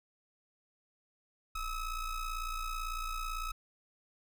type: ring-modulated tone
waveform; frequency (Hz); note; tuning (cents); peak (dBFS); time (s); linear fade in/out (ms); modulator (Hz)
square; 634; D#5; +32; -33; 1.55-3.52; 5; 663
effects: none